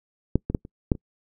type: clicks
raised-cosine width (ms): 3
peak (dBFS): -6 / -13 / -10 / -27 / -6 / -25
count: 6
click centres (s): 0.356 / 0.5 / 0.548 / 0.651 / 0.918 / 0.952
effects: noise-tail reverb RT60 0.1 s tail -26 dB re dry